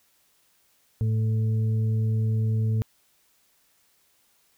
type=harmonic tone; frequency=110 Hz; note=A2; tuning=in tune; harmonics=1 / 2 / 4; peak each=-21 / -34 / -40 dBFS; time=1.01-2.82 s; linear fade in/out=0 ms; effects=white hiss -65 dBFS RMS until 4.57 s